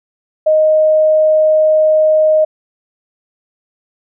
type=tone; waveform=sine; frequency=622 Hz; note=D#5; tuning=1 cent flat; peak=-7 dBFS; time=0.46-2.45 s; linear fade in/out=10 ms; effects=none